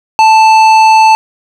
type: tone with tanh clipping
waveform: sine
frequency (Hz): 880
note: A5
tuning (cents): 0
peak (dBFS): -4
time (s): 0.19-1.15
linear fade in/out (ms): 0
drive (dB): 13
effects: none